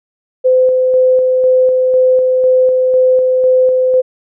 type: tone with tremolo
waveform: sine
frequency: 512 Hz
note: C5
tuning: 38 cents flat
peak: -6 dBFS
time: 0.44-4.02 s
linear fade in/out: 20 ms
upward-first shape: square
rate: 2 Hz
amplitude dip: 25%
effects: none